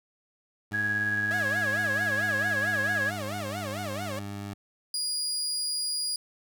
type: tone with pitch glide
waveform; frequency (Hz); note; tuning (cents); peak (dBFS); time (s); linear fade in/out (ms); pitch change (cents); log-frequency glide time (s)
20% pulse; 103.83 to 100.87; G#2 to G2; 0 to +50; -30; 0.71-4.54; 10; -50; 1.96-3.97
type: tone with tremolo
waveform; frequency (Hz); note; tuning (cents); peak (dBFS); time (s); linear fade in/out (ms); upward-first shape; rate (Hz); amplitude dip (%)
sine; 1661.2; G#6; 0; -24; 0.73-3.11; 20; square; 18; 25
type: tone with vibrato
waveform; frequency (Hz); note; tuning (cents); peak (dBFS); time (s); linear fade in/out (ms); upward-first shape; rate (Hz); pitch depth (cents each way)
sawtooth; 622.3; D#5; 0; -30; 1.31-4.19; 0; sine; 4.5; 290
type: tone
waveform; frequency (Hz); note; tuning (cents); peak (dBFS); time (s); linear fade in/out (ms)
30% pulse; 4874; D#8; -37; -25; 4.94-6.16; 2
effects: none

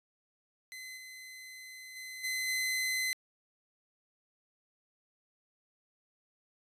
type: tone with level steps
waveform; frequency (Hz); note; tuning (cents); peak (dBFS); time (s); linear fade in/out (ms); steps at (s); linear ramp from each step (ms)
sawtooth; 2041; C7; -44; -40 / -43 / -39 / -29 / -27; 0.72-3.13; 0; 0.96 / 1.95 / 2.23 / 2.47; 20
effects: resampled to 32000 Hz

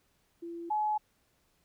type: tone pair in turn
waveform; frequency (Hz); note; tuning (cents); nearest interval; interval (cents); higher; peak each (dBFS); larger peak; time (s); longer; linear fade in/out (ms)
sine; 339.1 / 850; E4 / G#5; +49 / +40; octave + major third; 1591; second; -38 / -27; second; 0.42-0.7 / 0.7-0.98; neither; 10
effects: pink hiss -72 dBFS RMS until 1.64 s

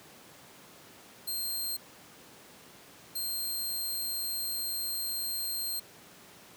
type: tone bursts at uneven times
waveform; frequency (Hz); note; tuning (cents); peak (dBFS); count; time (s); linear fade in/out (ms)
10% pulse; 4186; C8; 0; -25; 2; 1.27-1.77 / 3.15-5.8; 10
effects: pink hiss -53 dBFS RMS until 6.56 s + high-pass 150 Hz 12 dB/octave

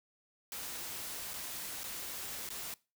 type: noise with dropouts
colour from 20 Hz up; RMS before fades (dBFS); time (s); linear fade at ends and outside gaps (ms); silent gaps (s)
white; -42; 0.52-2.74; 1; 1.335-1.339 / 1.834-1.84 / 2.49-2.503
effects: noise-tail reverb RT60 0.3 s tail -22 dB re dry

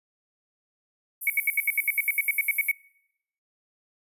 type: high-pass noise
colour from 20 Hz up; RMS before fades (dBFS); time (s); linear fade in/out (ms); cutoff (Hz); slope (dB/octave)
pink; -31; 1.21-2.72; 10; 11000; 48
type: tone bursts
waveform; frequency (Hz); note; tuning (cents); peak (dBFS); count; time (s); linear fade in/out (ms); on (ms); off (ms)
sine; 2232; C#7; +11; -19; 15; 1.27-2.713; 2; 29; 72
effects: noise-tail reverb RT60 0.8 s tail -24 dB re dry + resampled to 32000 Hz

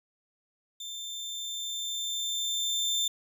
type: tone with level ramp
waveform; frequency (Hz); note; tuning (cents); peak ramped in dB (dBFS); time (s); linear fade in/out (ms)
30% pulse; 3568; A7; +23; -35 to -23; 0.8-3.08; 5
effects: none

